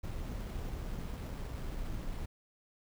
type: noise with sample-and-hold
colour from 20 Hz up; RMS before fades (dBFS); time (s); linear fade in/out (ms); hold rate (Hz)
brown; -39; 0.03-2.26; 10; 6300
effects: none